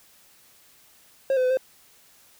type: tone with pitch steps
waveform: triangle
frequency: 538 / 511 / 507 / 521 Hz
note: C5 / C5 / B4 / C5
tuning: +48 / -41 / +45 / -7 cents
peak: -17 dBFS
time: 1.3-1.572 s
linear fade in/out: 2 ms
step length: 68 ms
effects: white hiss -56 dBFS RMS until 2.39 s